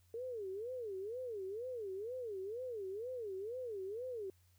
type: tone with vibrato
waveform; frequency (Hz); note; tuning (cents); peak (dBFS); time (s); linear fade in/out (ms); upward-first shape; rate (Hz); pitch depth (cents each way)
sine; 440; A4; 0; -40; 0.14-4.3; 2; sine; 2.1; 270
effects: added 90 Hz sine -67 dBFS peak until 4.58 s + white hiss -75 dBFS RMS until 4.58 s